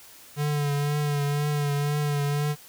square tone with vibrato, 145.7 Hz, D3, 13 cents flat, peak -24 dBFS, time 0.36-2.56 s, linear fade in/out 50 ms, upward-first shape triangle, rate 2 Hz, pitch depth 37 cents each way, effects white hiss -49 dBFS RMS until 2.68 s

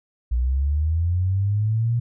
sine linear sweep, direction up, 58 to 120 Hz, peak -18 dBFS, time 0.31-2 s, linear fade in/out 10 ms, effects none

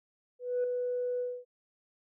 sine tone with ADSR envelope, 493.9 Hz, B4, in tune, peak -24 dBFS, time 0.39-1.45 s, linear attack 250 ms, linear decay 3 ms, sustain -5 dB, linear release 250 ms, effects tanh soft clip ceiling -24 dBFS

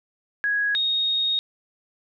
sine tone pair in turn, 1661.2 / 3729 Hz, G#6 / A#7, 0 / 0 cents, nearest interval octave + major second, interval 1400 cents, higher second, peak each -20 dBFS, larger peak neither, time 0.44-0.75 / 0.75-1.39 s, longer second, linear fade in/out 0 ms, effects none

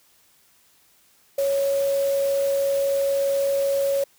sine tone in noise, 554.4 Hz, C#5, in tune, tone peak -19 dBFS, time 1.38-4.04 s, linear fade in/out 5 ms, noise white, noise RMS -37 dBFS, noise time 1.38-4.04 s, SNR +15 dB, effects white hiss -59 dBFS RMS until 4.18 s

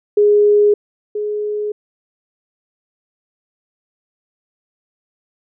sine tone pair in turn, 414.6 / 419.2 Hz, G#4 / G#4, -3 / +16 cents, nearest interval unison, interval 19 cents, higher second, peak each -8 / -18 dBFS, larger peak first, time 0.17-0.74 / 1.15-1.72 s, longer neither, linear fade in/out 5 ms, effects none

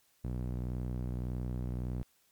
sawtooth tone with band-pass filter, 61.74 Hz, B1, in tune, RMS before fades -36 dBFS, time 0.24-2.03 s, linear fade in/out 0 ms, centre 140 Hz, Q 0.77, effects white hiss -70 dBFS RMS until 2.31 s + MP3 96 kbps

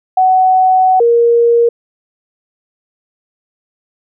sine tone pair in turn, 748 / 469.6 Hz, F#5 / A#4, +19 / +13 cents, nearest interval minor sixth, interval 806 cents, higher first, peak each -6 dBFS, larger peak neither, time 0.17-1 / 1-1.69 s, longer first, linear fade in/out 5 ms, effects none

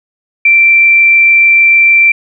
sine tone with frequency modulation, 2349 Hz, D7, in tune, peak -3 dBFS, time 0.45-2.12 s, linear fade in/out 5 ms, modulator 26.6 Hz, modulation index 0.3, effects none

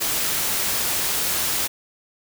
white noise, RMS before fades -23 dBFS, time 0-1.68 s, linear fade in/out 20 ms, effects none

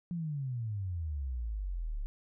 sine exponential sweep, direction down, 178.2 to 33.73 Hz, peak -33 dBFS, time 0.11-2.06 s, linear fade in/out 0 ms, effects none

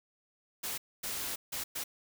white noise bursts at uneven times, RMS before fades -37 dBFS, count 4, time 0.63-0.78 / 1.03-1.36 / 1.52-1.64 / 1.75-1.84 s, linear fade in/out 10 ms, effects none

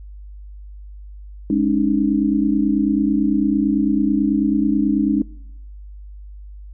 sine chord, Ab suspended fourth, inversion none, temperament equal with one note detuned, 207.7 / 277.2 / 306.3 Hz, Ab3 / Db4 / Eb4, 0 / 0 / -27 cents, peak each -19 dBFS, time 1.5-5.22 s, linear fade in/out 2 ms, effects noise-tail reverb RT60 0.8 s tail -22 dB re dry + added 50 Hz sine -34 dBFS peak until 6.73 s

